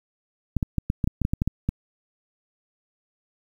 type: clicks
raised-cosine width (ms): 5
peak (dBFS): -10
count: 12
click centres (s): 0.567 / 0.628 / 0.783 / 0.901 / 1.042 / 1.075 / 1.217 / 1.251 / 1.335 / 1.419 / 1.476 / 1.69
effects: 8-bit